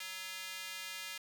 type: tone with high-pass filter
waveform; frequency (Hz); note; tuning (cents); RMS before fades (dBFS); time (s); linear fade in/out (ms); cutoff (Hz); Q
square; 187.2; F#3; +20; -44; 0-1.18; 5; 2300; 1.2
effects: 10-bit